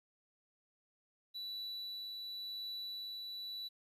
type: tone with tremolo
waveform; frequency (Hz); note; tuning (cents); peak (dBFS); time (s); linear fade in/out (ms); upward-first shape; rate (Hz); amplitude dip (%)
triangle; 3951; B7; 0; -39; 1.34-3.69; 20; triangle; 0.92; 25
effects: resampled to 32000 Hz + 12-bit